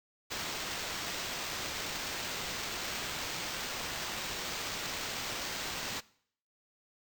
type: noise with sample-and-hold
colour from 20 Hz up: white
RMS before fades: -38 dBFS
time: 0.3-6.01 s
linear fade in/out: 20 ms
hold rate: 11025 Hz
effects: noise-tail reverb RT60 0.6 s tail -21 dB re dry